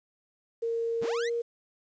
sine tone with pitch glide, 460.9 to 469.2 Hz, A#4 to A#4, -20 to +11 cents, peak -27 dBFS, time 0.62-1.42 s, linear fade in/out 10 ms, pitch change +31 cents, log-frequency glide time 1-1.2 s
sawtooth linear sweep, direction up, 51.91 to 2133 Hz, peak -31 dBFS, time 1.01-1.3 s, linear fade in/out 20 ms
effects resampled to 16000 Hz + 10-bit

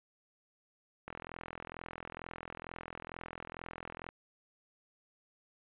click train, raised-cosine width 0.5 ms, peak -27 dBFS, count 128, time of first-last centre 1.08-4.089 s, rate 42.2 Hz, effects resampled to 8000 Hz

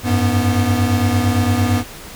square tone cluster, 93.3 / 102.1 / 244.4 Hz, F#2 / G#2 / B3, +15 / -29 / -18 cents, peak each -19 dBFS, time 0.03-1.84 s, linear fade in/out 50 ms, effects pink hiss -35 dBFS RMS until 2.15 s

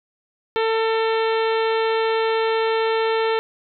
harmonic tone, 447.4 Hz, A4, 29 cents sharp, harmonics 1 / 2 / 3 / 4 / 5 / 6 / 7 / 8 / 9, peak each -19 / -25 / -29 / -31 / -33 / -35 / -36 / -37 / -38 dBFS, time 0.56-3.39 s, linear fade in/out 0 ms, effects none

